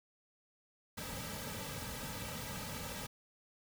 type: noise with comb filter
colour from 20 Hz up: pink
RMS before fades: -43 dBFS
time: 0.97-3.07 s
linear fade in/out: 10 ms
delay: 2.8 ms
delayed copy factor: -0.9
effects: none